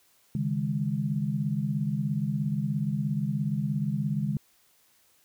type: chord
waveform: sine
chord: C# suspended second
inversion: none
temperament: equal with one note detuned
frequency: 138.59 / 155.56 / 204.8 Hz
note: C#3 / D#3 / G#3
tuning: 0 / 0 / -24 cents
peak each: -30 dBFS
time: 0.35-4.37 s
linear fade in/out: 2 ms
effects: white hiss -64 dBFS RMS until 5.24 s